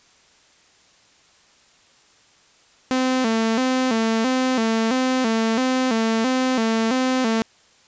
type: tone with vibrato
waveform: sawtooth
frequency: 240.5 Hz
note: B3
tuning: 46 cents flat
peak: -14 dBFS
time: 2.91-7.42 s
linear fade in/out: 0 ms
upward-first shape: square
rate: 1.5 Hz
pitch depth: 120 cents each way
effects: white hiss -55 dBFS RMS until 7.87 s + resampled to 16000 Hz